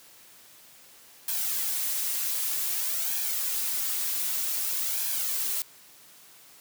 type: noise with flanger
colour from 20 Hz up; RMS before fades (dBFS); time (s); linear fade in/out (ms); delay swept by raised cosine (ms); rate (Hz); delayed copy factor
blue; -29; 1.28-5.62; 2; 1.2 to 4.3; 0.53; +0.55
effects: white hiss -53 dBFS RMS until 6.6 s + high-pass 100 Hz 12 dB/octave